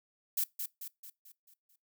violet noise with echo, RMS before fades -31 dBFS, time 0.37-0.44 s, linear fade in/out 5 ms, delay 220 ms, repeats 6, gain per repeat -6 dB, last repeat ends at 1.76 s, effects noise-tail reverb RT60 0.2 s tail -22 dB re dry

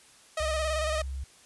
sawtooth tone with vibrato, 622.3 Hz, D#5, in tune, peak -24 dBFS, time 0.37-1.02 s, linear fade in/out 5 ms, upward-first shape square, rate 18 Hz, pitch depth 36 cents each way
sine tone, 67 Hz, C2, 42 cents sharp, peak -32 dBFS, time 0.4-1.24 s, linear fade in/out 5 ms
effects white hiss -56 dBFS RMS until 1.45 s + resampled to 24000 Hz

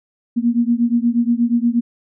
sine beating tone pair, 233.1 / 241.5 Hz, A#3 / B3, 0 / -39 cents, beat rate 8.4 Hz, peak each -16 / -17 dBFS, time 0.36-1.81 s, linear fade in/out 20 ms, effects none

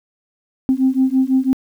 sine beating tone pair, 259.4 / 265.4 Hz, C4 / C4, -15 / +25 cents, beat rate 6 Hz, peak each -15 dBFS, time 0.69-1.53 s, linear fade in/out 0 ms, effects tanh soft clip ceiling -6 dBFS + 8-bit

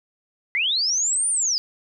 sine linear two-way sweep, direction up then down, 1979 to 9397 to 4738 Hz, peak -19 dBFS, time 0.55-1.58 s, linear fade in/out 0 ms, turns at 1.29 s, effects none

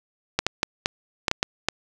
clicks, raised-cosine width 0.2 ms, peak -3 dBFS, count 8, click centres 0.39 / 0.466 / 0.631 / 0.859 / 1.282 / 1.314 / 1.429 / 1.686 s, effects none

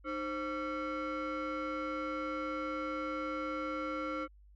sine tone with frequency modulation, 527 Hz, C5, 12 cents sharp, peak -32 dBFS, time 0.04-4.28 s, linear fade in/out 50 ms, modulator 833 Hz, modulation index 1.5, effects tanh soft clip ceiling -33 dBFS + added 50 Hz sine -56 dBFS peak until 4.55 s

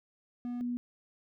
triangle / sine tone pair in turn, 243.2 / 243.2 Hz, B3 / B3, -26 / -26 cents, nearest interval unison, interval 0 cents, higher neither, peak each -32 / -31 dBFS, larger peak second, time 0.45-0.61 / 0.61-0.77 s, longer neither, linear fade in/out 0 ms, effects none

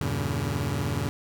sawtooth chord, E diminished seventh, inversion none, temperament just, 82.41 / 98.89 / 118.67 / 142.4 Hz, E2 / G2 / Bb2 / Db3, 0 / +16 / +31 / +47 cents, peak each -29 / -28 / -28 / -26 dBFS, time 0.01-1.09 s, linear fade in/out 0 ms, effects none

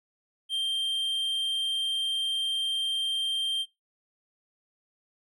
triangle tone, 3165 Hz, G7, 16 cents sharp, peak -24 dBFS, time 0.49-3.66 s, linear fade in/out 50 ms, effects noise-tail reverb RT60 0.2 s tail -22 dB re dry

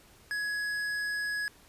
triangle tone with tanh clipping, 1677 Hz, G#6, 16 cents sharp, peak -32 dBFS, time 0.31-1.48 s, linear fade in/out 0 ms, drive 16 dB, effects pink hiss -58 dBFS RMS until 1.68 s + resampled to 32000 Hz

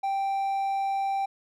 triangle tone, 784 Hz, G5, in tune, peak -23 dBFS, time 0.03-1.26 s, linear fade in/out 10 ms, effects none

